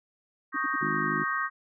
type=chord; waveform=sine; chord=Eb dominant seventh; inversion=third; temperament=equal; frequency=1108.7 / 1244.5 / 1568 / 1864.7 Hz; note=Db6 / Eb6 / G6 / Bb6; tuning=0 / 0 / 0 / 0 cents; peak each=-32 dBFS; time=0.52-1.5 s; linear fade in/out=50 ms
type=tone bursts; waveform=sine; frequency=287.9 Hz; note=D4; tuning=34 cents flat; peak=-33 dBFS; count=3; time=0.54-0.76 s; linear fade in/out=5 ms; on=24 ms; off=74 ms
type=harmonic tone; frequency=51.5 Hz; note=G#1; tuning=14 cents flat; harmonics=3 / 4 / 5 / 6 / 7; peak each=-36 / -36 / -36 / -36 / -36 dBFS; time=0.81-1.24 s; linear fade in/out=10 ms
effects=none